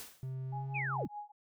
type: noise with exponential decay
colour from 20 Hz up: white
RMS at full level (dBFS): -44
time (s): 0-0.35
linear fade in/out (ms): 0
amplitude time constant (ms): 74
type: tone with pitch glide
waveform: triangle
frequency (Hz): 131 to 134.68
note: C3 to C#3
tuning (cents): +2 to -50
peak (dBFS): -35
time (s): 0.23-1.05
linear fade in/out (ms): 0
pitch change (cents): +48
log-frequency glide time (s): 0.48-0.67
type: tone with tremolo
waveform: sine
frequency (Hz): 830.6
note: G#5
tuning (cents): 0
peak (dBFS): -38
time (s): 0.52-1.32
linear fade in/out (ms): 10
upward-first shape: triangle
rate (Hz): 4.9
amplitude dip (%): 100
type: linear sweep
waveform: sine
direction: down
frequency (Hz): 2637 to 71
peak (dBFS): -34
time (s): 0.74-1.08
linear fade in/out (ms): 20
effects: none